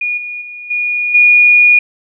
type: tone with level steps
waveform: sine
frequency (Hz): 2444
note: D#7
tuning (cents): -32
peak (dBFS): -14 / -21 / -26 / -13 / -4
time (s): 0.01-1.79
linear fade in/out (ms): 5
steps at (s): 0.17 / 0.41 / 0.7 / 1.14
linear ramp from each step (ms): 10
effects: none